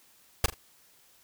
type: noise with echo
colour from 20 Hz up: pink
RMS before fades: -22 dBFS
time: 0.44-0.46 s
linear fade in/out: 2 ms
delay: 41 ms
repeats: 2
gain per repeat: -12 dB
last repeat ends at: 0.542 s
effects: white hiss -61 dBFS RMS until 1.23 s